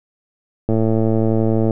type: click train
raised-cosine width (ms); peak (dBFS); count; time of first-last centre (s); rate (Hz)
2; -5; 114; 0.69-1.708; 111
effects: none